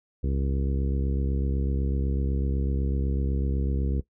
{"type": "harmonic tone", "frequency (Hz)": 68, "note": "C#2", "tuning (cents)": -33, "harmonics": [1, 2, 3, 4, 5, 6, 7], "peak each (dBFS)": [-25, -31, -35, -37, -39, -41, -42], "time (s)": [0.23, 4.01], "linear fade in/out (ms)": 10, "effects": ["noise-tail reverb RT60 0.1 s tail -17 dB re dry"]}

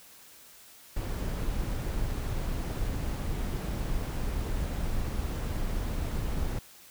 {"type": "noise", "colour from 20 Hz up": "brown", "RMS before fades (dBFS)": -31, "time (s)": [0.96, 6.59], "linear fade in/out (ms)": 5, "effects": ["white hiss -53 dBFS RMS until 6.9 s"]}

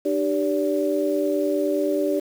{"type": "tone cluster", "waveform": "sine", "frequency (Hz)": [300.2, 389.8, 575], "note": ["D4", "G4", "D5"], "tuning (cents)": [38, -10, -37], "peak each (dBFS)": -24, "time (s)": [0.05, 2.2], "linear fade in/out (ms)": 10, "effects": ["7-bit"]}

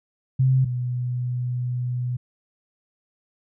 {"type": "tone pair in turn", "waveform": "sine", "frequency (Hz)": [130.81, 123.9], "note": ["C3", "B2"], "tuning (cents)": [0, 6], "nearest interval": "minor second", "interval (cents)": 94, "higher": "first", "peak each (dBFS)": [-15, -23], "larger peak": "first", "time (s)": [[0.39, 0.65], [0.65, 2.17]], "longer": "second", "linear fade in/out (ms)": 10, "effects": []}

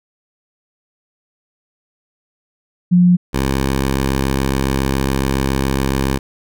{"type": "tone pair in turn", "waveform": ["sine", "10% pulse"], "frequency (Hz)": [177.9, 67.18], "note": ["F3", "C2"], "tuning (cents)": [32, 46], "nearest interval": "octave + perfect fourth", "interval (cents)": 1686, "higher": "first", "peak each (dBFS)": -7, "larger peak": "neither", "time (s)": [[2.91, 3.17], [3.33, 6.19]], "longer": "second", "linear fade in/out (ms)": 20, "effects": []}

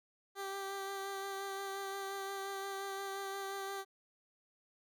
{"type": "tone with vibrato", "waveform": "15% pulse", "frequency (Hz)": 392, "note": "G4", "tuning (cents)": 0, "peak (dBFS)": -33, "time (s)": [0.35, 3.85], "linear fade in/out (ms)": 50, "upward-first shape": "sine", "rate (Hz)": 5.7, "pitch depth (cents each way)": 16, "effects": []}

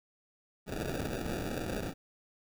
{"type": "noise with sample-and-hold", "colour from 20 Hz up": "violet", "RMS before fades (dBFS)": -36, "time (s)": [0.66, 1.94], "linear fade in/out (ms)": 50, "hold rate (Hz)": 1050, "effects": []}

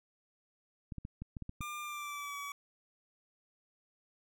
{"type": "clicks", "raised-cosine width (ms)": 5, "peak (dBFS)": -29, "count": 8, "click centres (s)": [0.922, 0.983, 1.051, 1.22, 1.368, 1.423, 1.494, 1.608]}
{"type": "tone with pitch glide", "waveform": "25% pulse", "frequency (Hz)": [1200, 1138.6], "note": ["D6", "C#6"], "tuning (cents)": [37, 46], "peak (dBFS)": -36, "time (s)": [1.61, 2.52], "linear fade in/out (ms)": 2, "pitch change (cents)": -91, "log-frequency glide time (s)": [1.81, 2.36]}
{"effects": []}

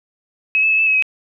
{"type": "tone with pitch steps", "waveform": "sine", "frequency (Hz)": [2562, 2615, 2587, 2632, 2565, 2539], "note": ["E7", "E7", "E7", "E7", "E7", "D#7"], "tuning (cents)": [-50, -15, -33, -3, -48, 34], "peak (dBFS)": -12, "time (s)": [0.55, 1.024], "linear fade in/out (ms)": 0, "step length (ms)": 79, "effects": []}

